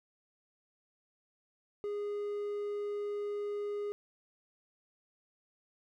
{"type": "tone", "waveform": "triangle", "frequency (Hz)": 411.7, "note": "G#4", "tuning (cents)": -15, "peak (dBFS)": -32, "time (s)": [1.84, 3.92], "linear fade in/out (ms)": 0, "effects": []}